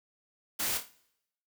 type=noise with echo; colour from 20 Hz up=white; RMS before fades=-32 dBFS; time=0.59-0.78 s; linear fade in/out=10 ms; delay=27 ms; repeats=5; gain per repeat=-7 dB; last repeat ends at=0.915 s; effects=noise-tail reverb RT60 0.8 s tail -21 dB re dry